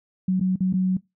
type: tone with dropouts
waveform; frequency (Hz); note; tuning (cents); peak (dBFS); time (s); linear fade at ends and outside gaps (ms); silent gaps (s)
sine; 185.9; F#3; +8; -18; 0.28-0.97; 5; 0.398-0.409 / 0.559-0.605 / 0.728-0.737
effects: noise-tail reverb RT60 0.2 s tail -22 dB re dry